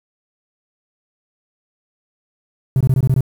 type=tone bursts; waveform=triangle; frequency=130.81 Hz; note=C3; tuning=in tune; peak=-8 dBFS; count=7; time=2.76-3.208 s; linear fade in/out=2 ms; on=46 ms; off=21 ms; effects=tanh soft clip ceiling -5 dBFS + 7-bit